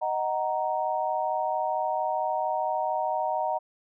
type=chord; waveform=sine; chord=D# minor; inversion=none; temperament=just; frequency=622.3 / 746.7 / 933.4 Hz; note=D#5 / F#5 / A#5; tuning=0 / +16 / +2 cents; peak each=-30 / -29 / -29 dBFS; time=0.01-3.59 s; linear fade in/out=20 ms; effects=none